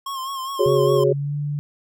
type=tone with vibrato; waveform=square; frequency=1073 Hz; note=C6; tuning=43 cents sharp; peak=-27 dBFS; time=0.06-1.04 s; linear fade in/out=5 ms; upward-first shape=sine; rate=4.9 Hz; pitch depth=55 cents each way
type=chord; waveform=sine; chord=F# suspended second; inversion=none; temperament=equal; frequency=370 / 415.3 / 554.4 Hz; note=F#4 / G#4 / C#5; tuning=0 / 0 / 0 cents; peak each=-19 / -18 / -21 dBFS; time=0.59-1.13 s; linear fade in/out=10 ms
type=tone with pitch glide; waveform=sine; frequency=137.8 to 145.99 Hz; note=C#3 to D3; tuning=-10 to -10 cents; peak=-22 dBFS; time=0.66-1.59 s; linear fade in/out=0 ms; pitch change=+100 cents; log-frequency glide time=1.04-1.35 s
effects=none